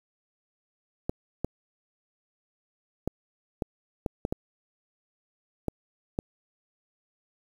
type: clicks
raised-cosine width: 2 ms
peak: -14 dBFS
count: 9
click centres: 1.095 / 1.446 / 3.076 / 3.622 / 4.062 / 4.251 / 4.325 / 5.683 / 6.189 s
effects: 8-bit